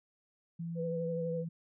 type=tone with pitch glide; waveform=sine; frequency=167.7 to 165.77 Hz; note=E3 to E3; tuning=+30 to +10 cents; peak=-36 dBFS; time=0.59-1.49 s; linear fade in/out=10 ms; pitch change=-20 cents; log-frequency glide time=1.12-1.37 s
type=tone with vibrato; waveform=sine; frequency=497.9 Hz; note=B4; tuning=14 cents sharp; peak=-34 dBFS; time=0.75-1.45 s; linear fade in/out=50 ms; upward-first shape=sine; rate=12 Hz; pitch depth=29 cents each way
effects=none